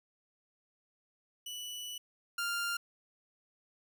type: tone pair in turn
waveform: sawtooth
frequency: 2960 / 1396.9 Hz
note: F#7 / F6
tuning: 0 / 0 cents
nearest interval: octave + minor second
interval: 1300 cents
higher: first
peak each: -37 / -29 dBFS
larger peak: second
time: 1.46-1.98 / 2.38-2.77 s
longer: first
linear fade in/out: 5 ms
effects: none